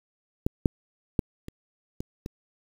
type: clicks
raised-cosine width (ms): 3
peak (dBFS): -10 / -6 / -9 / -25 / -19 / -21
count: 6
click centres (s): 0.465 / 0.658 / 1.192 / 1.484 / 2.005 / 2.261
effects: 7-bit